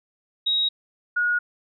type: tone pair in turn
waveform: sine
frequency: 3800 / 1446.6 Hz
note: A#7 / F#6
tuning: +33 / -39 cents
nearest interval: octave + perfect fourth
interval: 1672 cents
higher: first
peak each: -19 dBFS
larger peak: neither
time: 0.46-0.69 / 1.16-1.39 s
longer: neither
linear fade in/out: 10 ms
effects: none